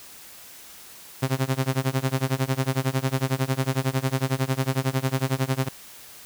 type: tone with tremolo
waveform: sawtooth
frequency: 132.3 Hz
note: C3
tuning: 20 cents sharp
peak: -15 dBFS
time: 1.22-5.69 s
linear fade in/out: 10 ms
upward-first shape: sine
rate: 11 Hz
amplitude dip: 95%
effects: white hiss -45 dBFS RMS until 6.25 s